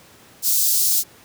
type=high-pass noise; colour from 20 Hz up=white; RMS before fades=-18 dBFS; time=0.42-1.04 s; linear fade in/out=50 ms; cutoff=4600 Hz; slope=24 dB/octave; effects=pink hiss -48 dBFS RMS until 1.24 s + high-pass 100 Hz 12 dB/octave